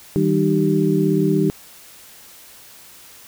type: tone cluster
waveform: sine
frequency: 159 / 195.5 / 306.1 / 387.4 Hz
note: D#3 / G3 / D#4 / G4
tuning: +38 / -4 / -28 / -20 cents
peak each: -20 dBFS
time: 0.16-1.5 s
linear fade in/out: 0 ms
effects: white hiss -44 dBFS RMS until 3.27 s